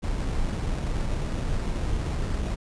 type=noise with sample-and-hold; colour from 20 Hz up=brown; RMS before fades=-27 dBFS; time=0.02-2.56 s; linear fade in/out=20 ms; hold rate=3150 Hz; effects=resampled to 22050 Hz